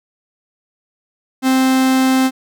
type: tone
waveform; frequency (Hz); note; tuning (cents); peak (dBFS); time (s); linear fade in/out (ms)
45% pulse; 261.6; C4; 0; -11; 1.42-2.31; 50
effects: none